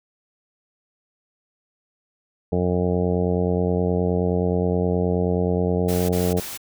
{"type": "harmonic tone", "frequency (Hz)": 89.5, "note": "F2", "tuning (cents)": 43, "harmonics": [1, 2, 3, 4, 5, 6, 7, 8, 9], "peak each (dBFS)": [-25, -23, -30, -29, -24, -32, -31, -36, -37], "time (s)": [2.52, 6.4], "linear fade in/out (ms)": 5}
{"type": "noise bursts", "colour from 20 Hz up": "white", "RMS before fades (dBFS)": -33, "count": 3, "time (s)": [5.88, 6.576], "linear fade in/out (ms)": 10, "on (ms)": 210, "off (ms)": 33}
{"effects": []}